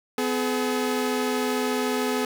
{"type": "tone pair together", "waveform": "sawtooth", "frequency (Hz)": [252.7, 425.7], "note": ["B3", "G#4"], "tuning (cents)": [40, 43], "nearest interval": "major sixth", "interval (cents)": 903, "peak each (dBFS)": -22, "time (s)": [0.18, 2.25], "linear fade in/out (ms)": 2, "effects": []}